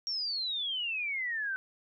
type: exponential sweep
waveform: sine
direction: down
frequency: 5620 to 1511 Hz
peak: -31 dBFS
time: 0.07-1.56 s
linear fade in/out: 0 ms
effects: none